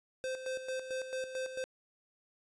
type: tone with tremolo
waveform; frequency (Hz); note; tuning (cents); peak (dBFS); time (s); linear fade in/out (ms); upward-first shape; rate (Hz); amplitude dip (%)
square; 519; C5; -14; -35; 0.24-1.64; 0; square; 4.5; 60
effects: resampled to 22050 Hz + 11-bit

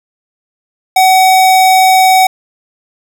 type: tone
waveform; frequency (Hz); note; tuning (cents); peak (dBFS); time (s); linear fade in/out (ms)
square; 753; F#5; +30; -5; 0.96-2.27; 5
effects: none

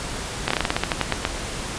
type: slowing click train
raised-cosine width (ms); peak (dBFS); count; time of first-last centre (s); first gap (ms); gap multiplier
0.3; -3; 13; 0.48-1.251; 25; 1.16
effects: pink hiss -30 dBFS RMS until 1.78 s + resampled to 22050 Hz

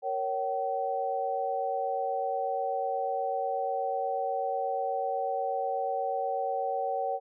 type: chord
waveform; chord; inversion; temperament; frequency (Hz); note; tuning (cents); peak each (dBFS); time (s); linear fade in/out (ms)
sine; G diminished; first; equal with one note detuned; 466.2 / 554.4 / 764.3; Bb4 / Db5 / G5; 0 / 0 / -44; -35 / -33 / -30; 0.02-7.2; 50
effects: none

